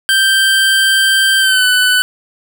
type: tone with pitch glide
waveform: 25% pulse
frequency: 1568 to 1498.1 Hz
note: G6 to F#6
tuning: 0 to +21 cents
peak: -5 dBFS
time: 0.09-2.02 s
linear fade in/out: 0 ms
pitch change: -79 cents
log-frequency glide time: 1.39-1.65 s
effects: none